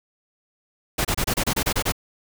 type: noise bursts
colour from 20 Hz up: pink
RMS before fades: -22 dBFS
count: 10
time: 0.98-1.922 s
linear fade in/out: 10 ms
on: 69 ms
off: 28 ms
effects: none